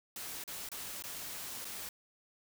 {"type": "noise with dropouts", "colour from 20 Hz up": "white", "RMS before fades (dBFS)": -43, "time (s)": [0.16, 1.89], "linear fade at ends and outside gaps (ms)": 2, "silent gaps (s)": [[0.439, 0.477], [0.689, 0.716], [1.024, 1.038], [1.646, 1.652]], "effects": []}